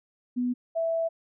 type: tone pair in turn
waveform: sine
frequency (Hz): 246.9 / 659.1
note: B3 / E5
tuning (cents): 0 / 0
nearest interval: octave + perfect fourth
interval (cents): 1700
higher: second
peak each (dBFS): -24 / -24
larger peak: neither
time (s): 0.36-0.54 / 0.75-1.09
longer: second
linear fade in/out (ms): 20
effects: none